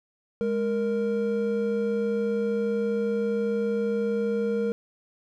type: tone pair together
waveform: triangle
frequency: 207.7 / 466.3 Hz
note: G#3 / A#4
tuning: 0 / +1 cents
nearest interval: octave + major second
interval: 1401 cents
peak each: -26 / -23 dBFS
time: 0.41-4.72 s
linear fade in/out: 0 ms
effects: none